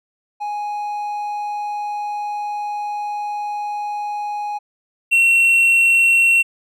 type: tone pair in turn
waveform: triangle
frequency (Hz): 830.6 / 2722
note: G#5 / F7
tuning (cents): 0 / -45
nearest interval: octave + major sixth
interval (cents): 2055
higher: second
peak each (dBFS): -20 / -9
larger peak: second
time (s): 0.4-4.59 / 5.11-6.43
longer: first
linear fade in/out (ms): 20
effects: none